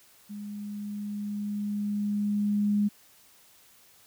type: tone with level ramp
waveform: sine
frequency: 206.1 Hz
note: G#3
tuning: 13 cents flat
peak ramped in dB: -36 to -21 dBFS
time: 0.29-2.89 s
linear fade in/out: 20 ms
effects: white hiss -58 dBFS RMS until 4.06 s